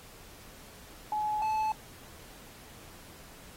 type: tone pair in turn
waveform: sine / triangle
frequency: 849 / 867.8 Hz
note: G#5 / A5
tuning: +38 / -24 cents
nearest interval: unison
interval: 38 cents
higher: second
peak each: -28 / -25 dBFS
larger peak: second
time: 1.12-1.42 / 1.42-1.72 s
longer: neither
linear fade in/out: 2 ms
effects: pink hiss -52 dBFS RMS until 3.56 s + AAC 48 kbps